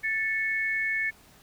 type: tone pair together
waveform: sine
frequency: 1764.7 / 2204 Hz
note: A6 / C#7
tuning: +5 / -11 cents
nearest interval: major third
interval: 384 cents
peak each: -28 dBFS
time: 0.03-1.11 s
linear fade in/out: 20 ms
effects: pink hiss -56 dBFS RMS until 1.42 s